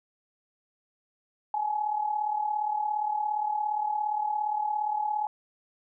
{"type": "tone with amplitude modulation", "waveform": "sine", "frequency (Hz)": 845, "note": "G#5", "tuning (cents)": 30, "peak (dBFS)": -23, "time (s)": [1.54, 5.27], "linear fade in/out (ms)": 2, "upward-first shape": "sine", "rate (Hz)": 37.3, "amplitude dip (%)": 65, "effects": []}